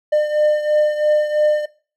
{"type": "beating tone pair", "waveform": "triangle", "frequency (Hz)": [602, 605], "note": ["D5", "D#5"], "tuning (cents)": [43, -49], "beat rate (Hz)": 3, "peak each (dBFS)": [-13, -19], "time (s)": [0.12, 1.66], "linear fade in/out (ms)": 10, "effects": ["noise-tail reverb RT60 0.4 s tail -19 dB re dry"]}